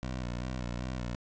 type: tone with vibrato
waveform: 15% pulse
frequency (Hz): 61.74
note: B1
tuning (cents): 0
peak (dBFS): -28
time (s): 0.03-1.15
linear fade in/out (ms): 0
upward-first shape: square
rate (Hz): 2.6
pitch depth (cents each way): 51
effects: resampled to 16000 Hz + 11-bit